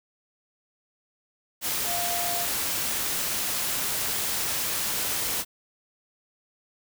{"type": "tone in noise", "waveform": "sine", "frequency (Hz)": 698.5, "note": "F5", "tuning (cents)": 0, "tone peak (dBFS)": -31, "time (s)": [1.85, 2.47], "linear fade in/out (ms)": 50, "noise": "white", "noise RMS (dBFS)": -28, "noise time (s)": [1.61, 5.45], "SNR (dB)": -6, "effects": []}